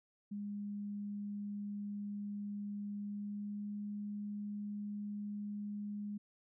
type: tone with pitch glide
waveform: sine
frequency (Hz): 204.5 to 206.3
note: G#3 to G#3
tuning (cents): -26 to -11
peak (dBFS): -39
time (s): 0.31-6.18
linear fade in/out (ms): 10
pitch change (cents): +15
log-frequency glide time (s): 2.99-3.75
effects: none